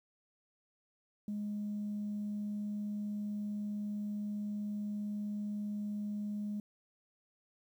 sine tone, 207.7 Hz, G#3, in tune, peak -34 dBFS, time 1.28-6.6 s, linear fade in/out 2 ms, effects tanh soft clip ceiling -32 dBFS + 11-bit

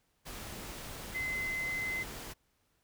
sine tone in noise, 2052 Hz, C7, 34 cents flat, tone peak -33 dBFS, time 1.14-2.04 s, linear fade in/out 20 ms, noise pink, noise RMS -44 dBFS, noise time 0.25-2.34 s, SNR +8 dB, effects pink hiss -75 dBFS RMS until 2.83 s

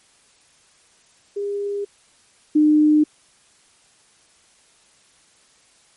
sine tone pair in turn, 404.6 / 303.1 Hz, G#4 / D#4, -45 / -45 cents, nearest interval perfect fourth, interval 500 cents, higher first, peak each -22 / -11 dBFS, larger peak second, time 1.36-1.85 / 2.55-3.04 s, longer neither, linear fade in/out 10 ms, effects white hiss -56 dBFS RMS until 5.96 s + MP3 48 kbps

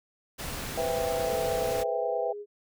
pink noise, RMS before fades -36 dBFS, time 0.38-1.84 s, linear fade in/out 20 ms
sine chord, C major seventh, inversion third, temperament equal with one note detuned, 493.9 / 523.3 / 659.3 / 794.9 Hz, B4 / C5 / E5 / G5, 0 / 0 / 0 / +24 cents, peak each -30 / -36 / -31 / -34 dBFS, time 0.77-2.33 s, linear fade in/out 10 ms
sine tone with pitch glide, 440 to 412.9 Hz, A4 to G#4, 0 to -10 cents, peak -36 dBFS, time 1.23-2.46 s, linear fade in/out 50 ms, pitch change -110 cents, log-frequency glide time 1.44-2.32 s
effects none

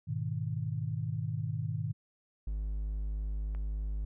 sine chord, G# minor, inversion none, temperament equal, 103.83 / 123.47 / 155.56 Hz, G#2 / B2 / D#3, 0 / 0 / 0 cents, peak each -36 dBFS, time 0.07-1.93 s, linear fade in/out 20 ms
triangle tone, 51.7 Hz, G#1, 7 cents flat, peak -30 dBFS, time 2.47-4.05 s, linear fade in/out 5 ms
click, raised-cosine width 0.5 ms, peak -37 dBFS, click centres 3.549 s
effects none

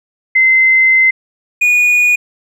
sine / triangle tone pair in turn, 2065 / 2456 Hz, C7 / D#7, -23 / -23 cents, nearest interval minor third, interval 300 cents, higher second, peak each -6 dBFS, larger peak neither, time 0.35-1.11 / 1.61-2.16 s, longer first, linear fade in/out 10 ms, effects none

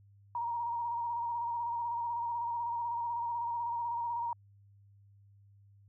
sine tone with vibrato, 942 Hz, A#5, 18 cents sharp, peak -32 dBFS, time 0.35-4.33 s, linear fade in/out 2 ms, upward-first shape square, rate 16 Hz, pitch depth 25 cents each way, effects added 100 Hz sine -58 dBFS peak until 5.88 s

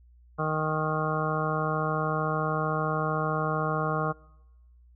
harmonic tone, 155.56 Hz, D#3, in tune, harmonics 1 / 2 / 3 / 4 / 5 / 7 / 8 / 9, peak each -30 / -38 / -33 / -34 / -35 / -33 / -34 / -37 dBFS, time 0.38-4.13 s, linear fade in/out 20 ms, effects noise-tail reverb RT60 1.0 s tail -25 dB re dry + added 60 Hz sine -53 dBFS peak until 4.95 s

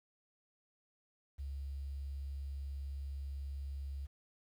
sine tone, 69.3 Hz, C#2, in tune, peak -39 dBFS, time 1.38-4.07 s, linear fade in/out 20 ms, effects 11-bit

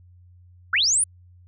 sine linear sweep, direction up, 1260 to 10010 Hz, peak -17 dBFS, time 0.73-1.04 s, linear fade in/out 5 ms, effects added 89 Hz sine -48 dBFS peak until 1.47 s

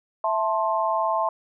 sine chord, A minor, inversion second, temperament just, 660 / 880 / 1056 Hz, E5 / A5 / C6, +2 / 0 / +16 cents, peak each -25 dBFS, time 0.24-1.29 s, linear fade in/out 2 ms, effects none

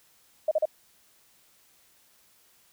sine tone bursts, 622.3 Hz, D#5, in tune, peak -20 dBFS, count 3, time 0.48-0.655 s, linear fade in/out 5 ms, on 33 ms, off 38 ms, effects white hiss -62 dBFS RMS until 2.72 s

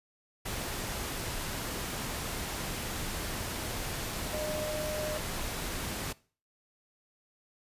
sine tone in noise, 611 Hz, D#5, 32 cents flat, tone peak -34 dBFS, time 4.33-5.18 s, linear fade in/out 10 ms, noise pink, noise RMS -36 dBFS, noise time 0.45-6.13 s, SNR -1 dB, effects noise-tail reverb RT60 0.4 s tail -21 dB re dry + resampled to 32000 Hz

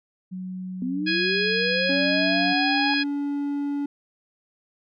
sine tone, 185 Hz, F#3, in tune, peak -30 dBFS, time 0.31-2.54 s, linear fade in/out 20 ms
sine linear sweep, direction up, 242.6 to 845 Hz, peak -25 dBFS, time 0.82-2.94 s, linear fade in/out 2 ms
harmonic tone, 830.6 Hz, G#5, in tune, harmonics 2 / 3 / 4 / 5 / 6, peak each -26 / -27 / -30 / -32 / -30 dBFS, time 1.06-3.04 s, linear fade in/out 20 ms
triangle tone with pitch glide, 276.2 to 285.4 Hz, C#4 to D4, -6 to -49 cents, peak -22 dBFS, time 1.89-3.86 s, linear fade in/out 5 ms, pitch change +57 cents, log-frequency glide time 2.05-2.24 s
effects none

